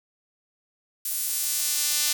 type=tone with high-pass filter sweep; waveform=sawtooth; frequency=297.9 Hz; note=D4; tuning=25 cents sharp; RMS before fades=-26 dBFS; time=1.05-2.13 s; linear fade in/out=5 ms; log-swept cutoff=11000 to 4700 Hz; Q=0.8; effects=none